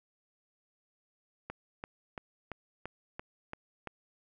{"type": "click train", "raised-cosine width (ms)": 0.5, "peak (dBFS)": -24, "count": 8, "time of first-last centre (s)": [1.5, 3.873], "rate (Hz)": 2.95, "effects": []}